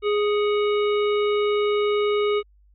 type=harmonic tone with a mistuned harmonic; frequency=415.3 Hz; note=G#4; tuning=in tune; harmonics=1 / 3 / 5 / 7 / 9; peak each=-19 / -29 / -33 / -36 / -38 dBFS; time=0.02-2.43 s; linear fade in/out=50 ms; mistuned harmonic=5; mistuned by=+120 cents; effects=added 50 Hz sine -53 dBFS peak until 2.74 s